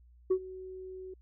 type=tone with ADSR envelope; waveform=sine; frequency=373.9 Hz; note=F#4; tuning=18 cents sharp; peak=-20 dBFS; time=0.3-1.14 s; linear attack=12 ms; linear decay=72 ms; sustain=-21 dB; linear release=5 ms; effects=tanh soft clip ceiling -21 dBFS + added 60 Hz sine -56 dBFS peak until 1.21 s